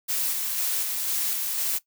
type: noise with tremolo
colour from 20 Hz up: blue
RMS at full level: -26 dBFS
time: 0.08-1.79 s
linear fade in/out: 20 ms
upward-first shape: square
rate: 2 Hz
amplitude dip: 25%
effects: noise-tail reverb RT60 0.1 s tail -18 dB re dry